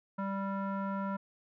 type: tone with low-pass filter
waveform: square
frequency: 196 Hz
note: G3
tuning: in tune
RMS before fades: -35 dBFS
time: 0.18-1.17 s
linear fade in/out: 10 ms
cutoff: 1200 Hz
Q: 6.3
effects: none